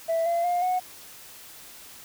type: tone with pitch steps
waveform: sine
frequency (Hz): 659.3 / 682.9 / 707.4 / 732.8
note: E5 / F5 / F5 / F#5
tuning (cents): 0 / -39 / +22 / -17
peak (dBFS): -20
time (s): 0.08-0.8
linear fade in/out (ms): 20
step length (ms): 180
effects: tanh soft clip ceiling -20 dBFS + white hiss -46 dBFS RMS until 2.04 s

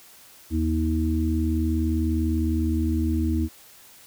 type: harmonic tone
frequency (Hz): 79.7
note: D#2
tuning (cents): +42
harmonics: 1 / 3 / 4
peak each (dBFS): -23 / -27 / -26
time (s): 0.5-3.49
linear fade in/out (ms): 50
effects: white hiss -50 dBFS RMS until 4.06 s

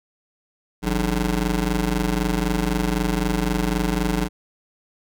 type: ring-modulated tone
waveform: 20% pulse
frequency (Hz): 118.7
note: A#2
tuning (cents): +32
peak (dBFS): -12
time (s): 0.82-4.29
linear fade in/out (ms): 50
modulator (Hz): 71.3
effects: none

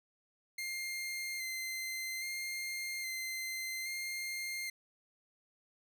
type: tone with vibrato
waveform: sawtooth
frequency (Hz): 2094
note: C7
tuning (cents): +1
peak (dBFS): -34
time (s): 0.58-4.7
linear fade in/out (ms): 5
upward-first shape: square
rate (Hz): 0.61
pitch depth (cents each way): 16
effects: none

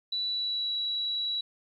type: tone with pitch glide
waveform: sine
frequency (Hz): 3951 to 3910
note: B7 to B7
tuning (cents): 0 to -18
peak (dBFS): -28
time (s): 0.12-1.41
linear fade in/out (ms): 5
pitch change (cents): -18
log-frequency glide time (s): 0.27-0.74
effects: 11-bit

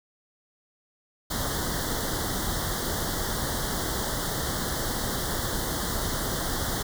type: band-stop noise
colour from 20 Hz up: pink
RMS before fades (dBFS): -29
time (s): 1.3-6.83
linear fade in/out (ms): 10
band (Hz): 2000 to 3100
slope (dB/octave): 96
effects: none

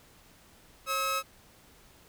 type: tone pair together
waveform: sawtooth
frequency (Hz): 541.1 / 1287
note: C#5 / E6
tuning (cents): -42 / -42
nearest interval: octave + minor third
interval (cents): 1500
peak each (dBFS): -32 / -25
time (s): 0.86-1.23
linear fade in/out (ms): 50
effects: pink hiss -58 dBFS RMS until 2.08 s

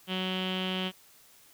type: tone with low-pass filter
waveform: sawtooth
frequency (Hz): 186.1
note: F#3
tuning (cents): +10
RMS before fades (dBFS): -32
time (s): 0.07-0.92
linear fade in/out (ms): 50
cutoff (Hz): 3100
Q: 9.3
effects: white hiss -58 dBFS RMS until 1.53 s

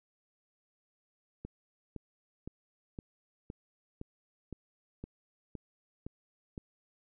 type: click train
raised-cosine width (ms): 3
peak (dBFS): -28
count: 11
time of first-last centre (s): 1.45-6.578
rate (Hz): 1.95
effects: none

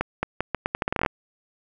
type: accelerating click train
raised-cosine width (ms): 0.5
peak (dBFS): -8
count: 15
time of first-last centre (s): 0.01-1.062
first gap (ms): 220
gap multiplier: 0.8
effects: none

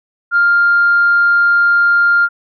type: tone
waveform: sine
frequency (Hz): 1400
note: F6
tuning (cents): +4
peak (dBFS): -7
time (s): 0.31-2.29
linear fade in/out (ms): 50
effects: tanh soft clip ceiling -3 dBFS

